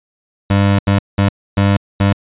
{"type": "tone bursts at uneven times", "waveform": "25% pulse", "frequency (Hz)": 99.6, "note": "G2", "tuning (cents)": 28, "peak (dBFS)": -6, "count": 5, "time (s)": [[0.5, 0.79], [0.87, 0.99], [1.18, 1.29], [1.57, 1.77], [2, 2.13]], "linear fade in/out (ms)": 5, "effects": ["resampled to 8000 Hz"]}